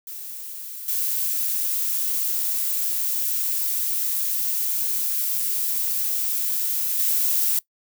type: noise with level steps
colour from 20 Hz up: violet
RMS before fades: -35 / -24 / -21 dBFS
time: 0.07-7.59 s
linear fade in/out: 2 ms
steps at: 0.88 / 6.99 s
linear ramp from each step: 2 ms
effects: noise-tail reverb RT60 0.1 s tail -21 dB re dry